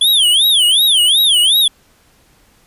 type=tone with vibrato; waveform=square; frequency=3322 Hz; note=G#7; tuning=in tune; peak=-9 dBFS; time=0.01-1.68 s; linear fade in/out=5 ms; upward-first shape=sine; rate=2.7 Hz; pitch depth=250 cents each way; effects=pink hiss -52 dBFS RMS until 2.66 s + resampled to 32000 Hz